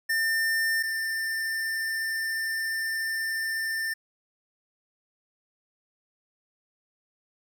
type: tone pair in turn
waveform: square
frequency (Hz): 1800 / 1792.9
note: A6 / A6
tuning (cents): +39 / +32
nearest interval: unison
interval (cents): 7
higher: first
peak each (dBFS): -24 / -28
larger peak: first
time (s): 0.09-0.83 / 0.83-3.94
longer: second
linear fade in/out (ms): 10
effects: none